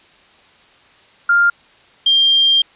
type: tone pair in turn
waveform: sine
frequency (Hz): 1400 / 3190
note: F6 / G7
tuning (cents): +4 / +30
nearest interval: octave + major second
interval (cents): 1426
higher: second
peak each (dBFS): -9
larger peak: neither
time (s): 1.29-1.5 / 2.06-2.62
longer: second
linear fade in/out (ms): 5
effects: white hiss -49 dBFS RMS until 2.75 s + resampled to 8000 Hz